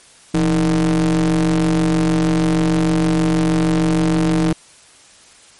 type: ring-modulated tone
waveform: square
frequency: 73.6 Hz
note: D2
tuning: 4 cents sharp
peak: -11 dBFS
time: 0.34-4.53 s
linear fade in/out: 5 ms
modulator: 244 Hz
effects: white hiss -46 dBFS RMS until 5.59 s + MP3 48 kbps